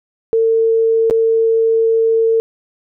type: tone with dropouts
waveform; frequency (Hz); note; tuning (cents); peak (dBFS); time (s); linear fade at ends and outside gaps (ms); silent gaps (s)
sine; 451.3; A4; +44; -10; 0.33-2.4; 0; 1.099-1.109
effects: none